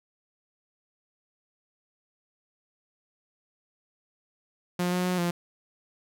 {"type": "tone with pitch steps", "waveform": "sawtooth", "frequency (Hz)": [177.9, 180.4, 181.5, 173.6], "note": ["F3", "F#3", "F#3", "F3"], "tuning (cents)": [32, -44, -33, -10], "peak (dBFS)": -21, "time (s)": [4.79, 5.31], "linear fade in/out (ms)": 5, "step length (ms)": 130, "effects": []}